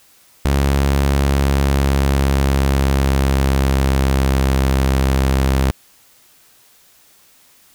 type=tone with pitch glide; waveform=sawtooth; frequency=69.3 to 66.71 Hz; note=C#2 to C2; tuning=0 to +34 cents; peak=-9 dBFS; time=0.45-5.71 s; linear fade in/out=0 ms; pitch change=-66 cents; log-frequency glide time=1.18-4.56 s; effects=white hiss -51 dBFS RMS until 7.74 s